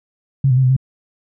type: tone with pitch steps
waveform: sine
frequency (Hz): 136.3 / 125.9 / 132 / 127.3 / 132.3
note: C#3 / B2 / C3 / C3 / C3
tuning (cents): -29 / +34 / +16 / -47 / +20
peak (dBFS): -10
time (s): 0.44-0.765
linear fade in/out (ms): 5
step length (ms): 65
effects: none